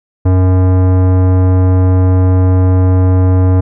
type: tone with tanh clipping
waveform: sine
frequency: 92.5 Hz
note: F#2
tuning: in tune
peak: -8 dBFS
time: 0.25-3.61 s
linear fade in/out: 10 ms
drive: 18 dB
effects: none